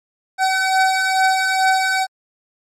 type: beating tone pair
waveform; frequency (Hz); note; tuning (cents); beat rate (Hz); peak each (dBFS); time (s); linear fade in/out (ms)
25% pulse; 758 / 760.3; F#5 / F#5; +42 / +47; 2.3; -16 / -12; 0.38-2.07; 50
effects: low-pass 9000 Hz 12 dB/octave + MP3 96 kbps